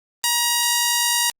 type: tone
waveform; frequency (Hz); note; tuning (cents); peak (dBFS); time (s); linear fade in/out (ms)
5% pulse; 950; A#5; +33; -5; 0.24-1.3; 0
effects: Opus 24 kbps